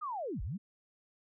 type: linear two-way sweep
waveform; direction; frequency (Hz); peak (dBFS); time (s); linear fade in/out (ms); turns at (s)
sine; down then up; 1277 to 35.77 to 219.1; -35; 0.01-0.58; 20; 0.42
effects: none